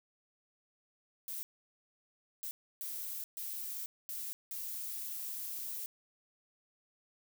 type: noise bursts at uneven times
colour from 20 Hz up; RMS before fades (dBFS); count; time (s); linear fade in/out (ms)
violet; -41; 6; 1.28-1.43 / 2.43-2.51 / 2.81-3.24 / 3.37-3.86 / 4.09-4.33 / 4.51-5.86; 0
effects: none